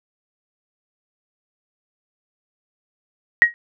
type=tone with exponential decay; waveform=sine; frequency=1892 Hz; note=A#6; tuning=25 cents sharp; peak=-3 dBFS; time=3.42-3.54 s; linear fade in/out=0 ms; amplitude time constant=24 ms; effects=none